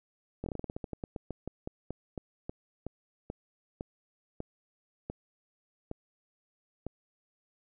slowing click train, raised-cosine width 2 ms, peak -23 dBFS, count 26, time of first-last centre 0.44-6.866 s, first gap 22 ms, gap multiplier 1.17, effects none

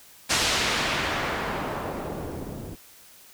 white noise with low-pass filter sweep, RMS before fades -28 dBFS, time 0.29-2.76 s, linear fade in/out 20 ms, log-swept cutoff 6400 to 250 Hz, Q 0.76, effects white hiss -51 dBFS RMS until 3.33 s

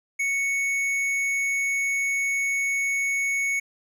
sine tone with tanh clipping, 2217 Hz, C#7, in tune, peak -24 dBFS, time 0.19-3.6 s, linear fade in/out 10 ms, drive 11 dB, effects none

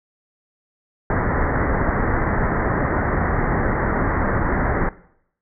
pink low-pass noise, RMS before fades -20 dBFS, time 1.1-4.89 s, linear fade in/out 2 ms, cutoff 2000 Hz, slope 96 dB/octave, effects noise-tail reverb RT60 0.7 s tail -19 dB re dry

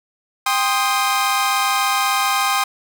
sawtooth chord, C minor, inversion second, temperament equal with one note detuned, 794 / 1046.5 / 1244.5 Hz, G5 / C6 / Eb6, +22 / 0 / 0 cents, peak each -17 dBFS, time 0.46-2.64 s, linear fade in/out 5 ms, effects none

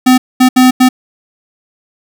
square tone bursts at uneven times, 254.9 Hz, C4, 45 cents flat, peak -4 dBFS, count 4, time 0.06-0.18 / 0.4-0.49 / 0.56-0.71 / 0.8-0.89 s, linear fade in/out 10 ms, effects none

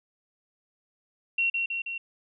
sine tone with echo, 2734 Hz, F7, 37 cents flat, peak -22 dBFS, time 1.38-1.5 s, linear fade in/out 5 ms, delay 160 ms, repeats 3, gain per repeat -3 dB, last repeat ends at 1.98 s, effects none

